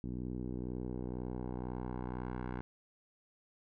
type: tone with low-pass filter sweep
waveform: 10% pulse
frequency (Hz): 62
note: B1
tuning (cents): +7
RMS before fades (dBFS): -40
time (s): 0.04-2.61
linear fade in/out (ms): 0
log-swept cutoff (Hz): 270 to 1500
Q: 1.3
effects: none